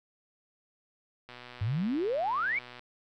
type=click train; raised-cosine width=0.3 ms; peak=-30 dBFS; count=186; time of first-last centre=1.29-2.794 s; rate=123 Hz
type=exponential sweep; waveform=sine; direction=up; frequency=94.6 to 2349 Hz; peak=-27 dBFS; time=1.61-2.59 s; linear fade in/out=5 ms
effects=none